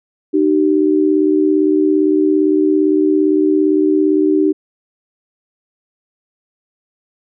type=tone pair together; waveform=sine; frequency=306.4 / 384 Hz; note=D#4 / G4; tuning=-27 / -36 cents; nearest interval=major third; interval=391 cents; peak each=-12 / -14 dBFS; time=0.33-4.53 s; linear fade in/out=20 ms; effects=none